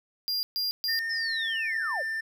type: tone bursts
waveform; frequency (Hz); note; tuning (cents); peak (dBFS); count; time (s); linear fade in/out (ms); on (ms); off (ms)
square; 4800; D8; +37; -27; 3; 0.28-0.99; 0; 150; 130
type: tone with pitch glide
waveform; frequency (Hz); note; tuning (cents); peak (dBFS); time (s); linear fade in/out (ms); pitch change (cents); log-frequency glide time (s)
triangle; 1822 to 1787.6; A#6 to A6; -40 to +27; -27; 0.88-2.21; 10; -33; 1.16-1.93
type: linear sweep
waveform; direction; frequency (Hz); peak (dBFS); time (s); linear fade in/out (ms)
sine; down; 5370 to 466.2; -31; 1.09-2.03; 20
effects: none